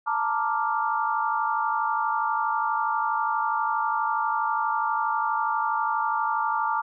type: chord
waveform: sine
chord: Bb major seventh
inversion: third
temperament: equal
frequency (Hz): 880 / 932.3 / 1174.7 / 1396.9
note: A5 / Bb5 / D6 / F6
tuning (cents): 0 / 0 / 0 / 0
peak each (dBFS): -27 / -29 / -27 / -31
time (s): 0.06-6.82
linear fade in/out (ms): 20
effects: none